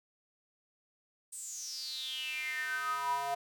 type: tone with high-pass filter sweep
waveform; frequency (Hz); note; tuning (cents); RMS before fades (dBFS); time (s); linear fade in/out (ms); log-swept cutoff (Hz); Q
square; 140; C#3; +18; -37; 1.32-3.35; 10; 8600 to 730; 9.4
effects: none